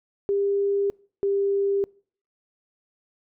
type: tone pair in turn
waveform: sine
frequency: 399.9 / 397.6 Hz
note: G4 / G4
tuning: +35 / +25 cents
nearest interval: unison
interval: 10 cents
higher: first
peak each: -20 dBFS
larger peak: neither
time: 0.29-0.9 / 1.23-1.84 s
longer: neither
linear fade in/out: 0 ms
effects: noise-tail reverb RT60 0.5 s tail -26 dB re dry